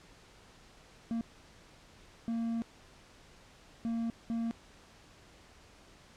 triangle tone bursts at uneven times, 229.9 Hz, A#3, 24 cents flat, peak -29 dBFS, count 4, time 1.11-1.21 / 2.28-2.62 / 3.85-4.1 / 4.3-4.51 s, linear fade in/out 0 ms, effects pink hiss -58 dBFS RMS until 6.16 s + low-pass 7000 Hz 12 dB/octave

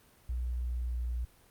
sine tone with pitch glide, 61.1 to 60.19 Hz, B1 to B1, -18 to -44 cents, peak -31 dBFS, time 0.29-1.25 s, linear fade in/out 5 ms, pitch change -26 cents, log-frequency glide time 0.49-1.12 s, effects pink hiss -62 dBFS RMS until 1.5 s + Opus 32 kbps

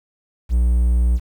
triangle tone, 60 Hz, B1, 49 cents flat, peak -11 dBFS, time 0.49-1.2 s, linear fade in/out 50 ms, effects 8-bit

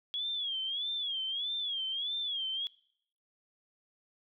sine tone with vibrato, 3325 Hz, G#7, 1 cent sharp, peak -32 dBFS, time 0.14-2.67 s, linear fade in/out 0 ms, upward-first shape sine, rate 1.6 Hz, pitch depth 130 cents each way, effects noise-tail reverb RT60 0.7 s tail -24 dB re dry

